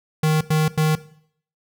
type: tone bursts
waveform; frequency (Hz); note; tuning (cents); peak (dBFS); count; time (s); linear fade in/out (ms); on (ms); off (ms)
square; 155.56; D#3; 0; -16; 3; 0.23-0.954; 5; 180; 92
effects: noise-tail reverb RT60 0.6 s tail -17 dB re dry